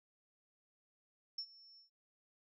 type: tone with ADSR envelope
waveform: sine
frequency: 5400 Hz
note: E8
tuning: 41 cents sharp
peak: -37 dBFS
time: 1.38-1.9 s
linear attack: 4 ms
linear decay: 70 ms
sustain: -21 dB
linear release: 120 ms
effects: none